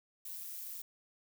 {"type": "noise with amplitude modulation", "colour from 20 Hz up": "violet", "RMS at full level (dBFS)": -41, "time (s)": [0.25, 0.82], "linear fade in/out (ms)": 5, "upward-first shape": "sine", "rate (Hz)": 176, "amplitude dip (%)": 75, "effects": []}